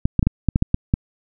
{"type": "clicks", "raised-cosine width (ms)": 5, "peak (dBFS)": -3, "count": 9, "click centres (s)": [0.055, 0.193, 0.228, 0.27, 0.487, 0.559, 0.624, 0.744, 0.939], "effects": []}